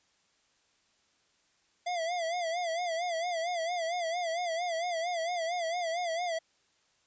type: tone with vibrato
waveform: square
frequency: 683 Hz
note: F5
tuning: 39 cents flat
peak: -31 dBFS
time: 1.86-6.39 s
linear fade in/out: 10 ms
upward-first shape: sine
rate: 4.4 Hz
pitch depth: 95 cents each way
effects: white hiss -70 dBFS RMS until 7.06 s + resampled to 16000 Hz